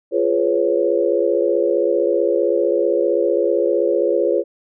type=chord; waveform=sine; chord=C# dominant seventh; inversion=first; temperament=just; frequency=346.5 / 415.8 / 498.9 / 554.4 Hz; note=E#4 / G#4 / B4 / C#5; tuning=-14 / +2 / +17 / 0 cents; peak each=-20 dBFS; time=0.11-4.44 s; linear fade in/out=50 ms; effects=none